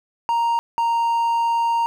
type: tone pair in turn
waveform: triangle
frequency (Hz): 932.3 / 929.1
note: A#5 / A#5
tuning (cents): 0 / -6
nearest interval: unison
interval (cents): 6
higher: first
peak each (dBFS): -15 / -15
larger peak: neither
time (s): 0.29-0.59 / 0.78-1.86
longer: second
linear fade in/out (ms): 0
effects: none